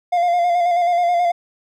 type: tone with vibrato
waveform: triangle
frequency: 700 Hz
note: F5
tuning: 4 cents sharp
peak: -12 dBFS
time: 0.12-1.32 s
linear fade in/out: 10 ms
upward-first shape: square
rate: 9.3 Hz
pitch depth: 30 cents each way
effects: none